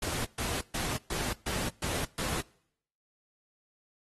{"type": "noise bursts", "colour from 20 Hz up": "pink", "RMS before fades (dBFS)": -34, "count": 7, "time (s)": [0.02, 2.41], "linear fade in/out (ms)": 5, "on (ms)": 230, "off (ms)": 130, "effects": ["noise-tail reverb RT60 0.7 s tail -24 dB re dry", "AAC 32 kbps"]}